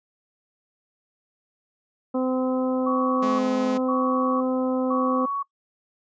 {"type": "harmonic tone", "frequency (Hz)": 257.3, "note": "C4", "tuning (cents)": -29, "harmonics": [1, 2, 3, 4, 5], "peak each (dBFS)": [-23, -26, -35, -36, -38], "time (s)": [2.14, 5.26], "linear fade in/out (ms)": 10}
{"type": "tone bursts", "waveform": "sine", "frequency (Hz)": 1119, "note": "C#6", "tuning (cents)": 16, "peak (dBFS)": -24, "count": 3, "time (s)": [2.86, 5.43], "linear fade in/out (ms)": 10, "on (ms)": 530, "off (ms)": 490}
{"type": "tone", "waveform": "sawtooth", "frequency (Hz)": 212.3, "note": "G#3", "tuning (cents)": 38, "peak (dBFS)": -24, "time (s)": [3.22, 3.78], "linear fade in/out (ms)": 10}
{"effects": ["noise-tail reverb RT60 0.1 s tail -21 dB re dry", "resampled to 16000 Hz"]}